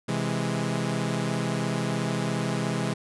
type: chord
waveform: sawtooth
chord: C augmented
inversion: none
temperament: equal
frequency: 130.81 / 164.81 / 207.7 Hz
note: C3 / E3 / G#3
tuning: 0 / 0 / 0 cents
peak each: -26 dBFS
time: 0.08-2.94 s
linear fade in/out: 10 ms
effects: resampled to 24000 Hz